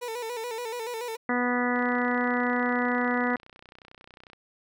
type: tone with vibrato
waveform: 30% pulse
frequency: 467.4 Hz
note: A#4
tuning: 5 cents sharp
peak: -29 dBFS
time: 0.01-1.17 s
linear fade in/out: 20 ms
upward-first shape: square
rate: 7 Hz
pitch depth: 75 cents each way
type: harmonic tone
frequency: 245.7 Hz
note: B3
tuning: 9 cents flat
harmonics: 1 / 2 / 3 / 4 / 5 / 6 / 7 / 8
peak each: -27 / -31 / -33 / -34 / -34 / -35 / -34 / -32 dBFS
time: 1.29-3.36 s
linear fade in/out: 2 ms
type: click train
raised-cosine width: 0.3 ms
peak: -32 dBFS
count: 81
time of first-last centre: 1.76-4.332 s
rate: 31.1 Hz
effects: none